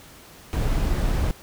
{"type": "noise", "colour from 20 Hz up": "brown", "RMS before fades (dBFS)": -22, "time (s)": [0.53, 1.31], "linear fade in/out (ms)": 0, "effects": ["pink hiss -47 dBFS RMS until 1.42 s"]}